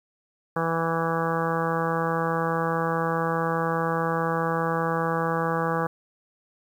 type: harmonic tone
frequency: 164.81 Hz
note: E3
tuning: in tune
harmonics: 1 / 2 / 3 / 4 / 5 / 6 / 7 / 8 / 9 / 10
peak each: -29 / -34 / -28 / -36 / -31 / -35 / -30 / -37 / -35 / -37 dBFS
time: 0.56-5.87 s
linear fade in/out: 5 ms
effects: 9-bit